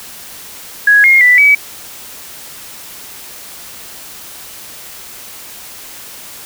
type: tone with pitch steps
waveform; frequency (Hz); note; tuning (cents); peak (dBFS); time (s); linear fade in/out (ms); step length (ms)
sine; 1665 / 2138 / 1979 / 2280; G#6 / C7 / B6 / C#7; +4 / +37 / +3 / +48; -4; 0.87-1.55; 5; 170
effects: white hiss -32 dBFS RMS until 6.45 s

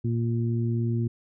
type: harmonic tone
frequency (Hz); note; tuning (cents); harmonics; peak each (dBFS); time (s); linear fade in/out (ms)
116.54; A#2; 0; 1 / 2 / 3; -24 / -30 / -34; 0.04-1.08; 10
effects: none

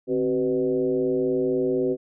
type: tone with frequency modulation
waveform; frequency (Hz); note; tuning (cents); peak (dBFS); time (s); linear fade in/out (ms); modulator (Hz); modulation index
sine; 380.2; F#4; +47; -20; 0.07-1.97; 50; 116; 1.1
effects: none

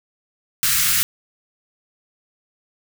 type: band-stop noise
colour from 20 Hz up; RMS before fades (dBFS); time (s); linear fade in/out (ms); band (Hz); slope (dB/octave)
white; -18; 0.63-1.03; 0; 190 to 1200; 48
effects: none

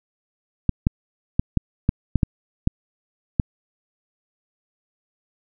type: clicks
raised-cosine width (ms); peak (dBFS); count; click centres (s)
5; -4; 9; 0.693 / 0.869 / 1.395 / 1.573 / 1.891 / 2.157 / 2.232 / 2.674 / 3.398
effects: none

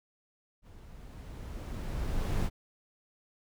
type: noise with level ramp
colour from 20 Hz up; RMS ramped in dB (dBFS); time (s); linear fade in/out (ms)
brown; -52 to -28; 0.62-2.5; 50
effects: none

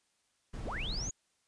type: noise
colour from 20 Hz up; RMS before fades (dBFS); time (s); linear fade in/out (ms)
brown; -39; 0.53-1.1; 10
type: linear sweep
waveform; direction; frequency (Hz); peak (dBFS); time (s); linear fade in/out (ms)
sine; up; 87 to 6920; -37; 0.65-1.11; 5
effects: white hiss -75 dBFS RMS until 1.47 s + resampled to 22050 Hz

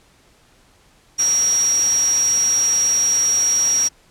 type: tone in noise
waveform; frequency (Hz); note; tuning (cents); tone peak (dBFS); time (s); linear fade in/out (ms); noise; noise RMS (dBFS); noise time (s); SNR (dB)
sine; 5670; F8; +25; -14; 1.18-3.89; 20; white; -28; 1.18-3.89; +11
effects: pink hiss -54 dBFS RMS until 4.1 s + low-pass 10000 Hz 12 dB/octave

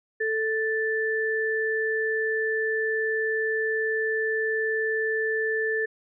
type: tone pair together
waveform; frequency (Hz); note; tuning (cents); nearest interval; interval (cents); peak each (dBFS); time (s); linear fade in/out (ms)
sine; 440.3 / 1760; A4 / A6; +1 / 0; 2 octaves; 2399; -26; 0.2-5.86; 10
effects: none

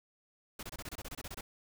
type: noise bursts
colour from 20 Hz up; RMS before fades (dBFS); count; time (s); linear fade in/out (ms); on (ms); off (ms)
pink; -43; 13; 0.59-1.41; 5; 40; 25
effects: none

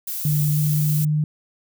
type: noise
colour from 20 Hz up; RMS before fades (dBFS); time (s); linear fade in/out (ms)
violet; -28; 0.07-1.05; 5
type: tone with pitch glide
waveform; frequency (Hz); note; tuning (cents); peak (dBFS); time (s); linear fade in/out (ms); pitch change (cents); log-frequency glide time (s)
sine; 150 to 151.66; D3 to D#3; +37 to -44; -17; 0.25-1.24; 2; +19; 0.46-0.88
effects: none

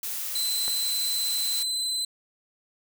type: noise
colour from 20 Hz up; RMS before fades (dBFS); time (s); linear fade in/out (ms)
blue; -32; 0.03-1.63; 2
type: tone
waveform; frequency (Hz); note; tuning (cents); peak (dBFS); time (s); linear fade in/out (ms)
30% pulse; 4042; B7; +39; -23; 0.35-2.05; 5
type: click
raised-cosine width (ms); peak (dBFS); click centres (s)
0.5; -21; 0.68
effects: none

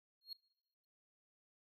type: tone with exponential growth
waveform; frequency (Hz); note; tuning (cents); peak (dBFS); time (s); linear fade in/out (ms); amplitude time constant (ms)
triangle; 4273; C8; +36; -40; 0.21-0.33; 5; 24
effects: noise-tail reverb RT60 1.0 s tail -23 dB re dry

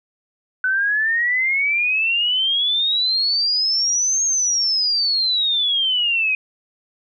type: exponential two-way sweep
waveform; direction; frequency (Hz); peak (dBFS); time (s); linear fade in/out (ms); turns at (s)
sine; up then down; 1497 to 6530 to 2494; -16; 0.64-6.35; 2; 4.24
effects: none

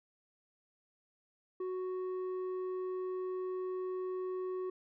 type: tone with low-pass filter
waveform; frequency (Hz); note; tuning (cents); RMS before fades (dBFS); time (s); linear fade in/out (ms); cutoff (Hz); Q
square; 370; F#4; 0; -38; 1.6-4.7; 5; 750; 5
effects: none

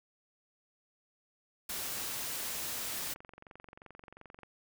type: noise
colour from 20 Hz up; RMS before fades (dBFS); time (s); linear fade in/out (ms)
white; -38; 1.69-3.14; 5
type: click train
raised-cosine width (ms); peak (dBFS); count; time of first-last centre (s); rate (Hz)
0.5; -35; 38; 2.81-4.433; 22.8
effects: none

